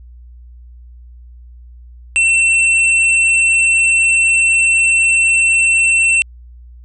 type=tone; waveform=square; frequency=2696 Hz; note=E7; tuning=38 cents sharp; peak=-10 dBFS; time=2.16-6.22 s; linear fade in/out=0 ms; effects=added 60 Hz sine -35 dBFS peak until 6.84 s + resampled to 22050 Hz